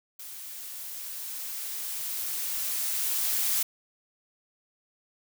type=noise with level ramp; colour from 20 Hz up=blue; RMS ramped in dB=-42 to -26 dBFS; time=0.19-3.63 s; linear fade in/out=5 ms; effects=none